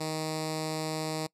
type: tone with notch filter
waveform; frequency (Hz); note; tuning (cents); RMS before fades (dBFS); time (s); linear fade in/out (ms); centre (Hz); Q
5% pulse; 157; D#3; +16; -33; 0-1.27; 10; 1500; 0.64
effects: noise-tail reverb RT60 0.1 s tail -23 dB re dry + low-pass 10000 Hz 12 dB/octave